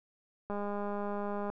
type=click train; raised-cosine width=1 ms; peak=-24 dBFS; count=205; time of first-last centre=0.5-1.5 s; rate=204 Hz; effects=none